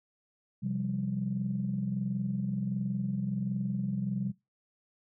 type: chord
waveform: sine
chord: C suspended fourth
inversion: none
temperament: equal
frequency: 130.81 / 174.61 / 196 Hz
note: C3 / F3 / G3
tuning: 0 / 0 / 0 cents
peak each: -34 / -36 / -32 dBFS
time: 0.62-4.32 s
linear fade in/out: 20 ms
effects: noise-tail reverb RT60 0.2 s tail -20 dB re dry + tanh soft clip ceiling -20 dBFS